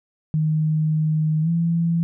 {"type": "tone with pitch glide", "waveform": "sine", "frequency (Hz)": [155.56, 167.69], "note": ["D#3", "E3"], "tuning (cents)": [0, 30], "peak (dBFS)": -17, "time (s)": [0.34, 2.03], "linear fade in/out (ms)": 0, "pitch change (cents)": 130, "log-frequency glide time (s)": [1.42, 1.49], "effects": []}